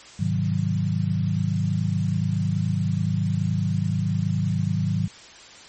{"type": "chord", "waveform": "sine", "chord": "Ab dominant seventh", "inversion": "none", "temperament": "equal", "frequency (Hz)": [103.83, 130.81, 155.56, 185], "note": ["Ab2", "C3", "Eb3", "Gb3"], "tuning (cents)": [0, 0, 0, 0], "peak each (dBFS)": [-25, -30, -25, -26], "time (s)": [0.19, 5.08], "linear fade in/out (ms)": 10, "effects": ["white hiss -45 dBFS RMS until 5.68 s", "MP3 32 kbps"]}